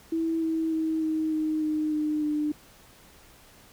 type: tone with pitch steps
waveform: sine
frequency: 326.6 / 322.7 / 318.8 / 314.9 / 311.1 / 307.4 / 303.7 / 300 Hz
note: E4 / E4 / D#4 / D#4 / D#4 / D#4 / D#4 / D4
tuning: -16 / -37 / +42 / +21 / 0 / -21 / -42 / +37 cents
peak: -24 dBFS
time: 0.12-2.52 s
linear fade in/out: 5 ms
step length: 300 ms
effects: pink hiss -54 dBFS RMS until 3.72 s